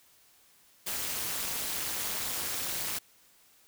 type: noise with amplitude modulation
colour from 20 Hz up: white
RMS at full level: -30 dBFS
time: 0.86-2.99 s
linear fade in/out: 10 ms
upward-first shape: sine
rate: 217 Hz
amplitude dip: 90%
effects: white hiss -62 dBFS RMS until 3.67 s